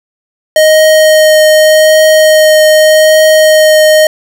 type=tone with vibrato; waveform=square; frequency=622.3 Hz; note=D#5; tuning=in tune; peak=-3 dBFS; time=0.56-4.07 s; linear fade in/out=2 ms; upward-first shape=triangle; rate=0.84 Hz; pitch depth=10 cents each way; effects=none